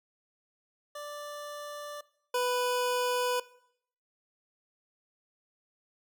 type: tone pair in turn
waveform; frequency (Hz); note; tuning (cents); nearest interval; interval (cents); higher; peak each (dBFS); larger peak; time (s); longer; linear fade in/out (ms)
25% pulse; 587.3 / 495.1; D5 / B4; 0 / +4; minor third; 296; first; -35 / -23; second; 0.95-2.01 / 2.34-3.4; neither; 5
effects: noise-tail reverb RT60 0.7 s tail -20 dB re dry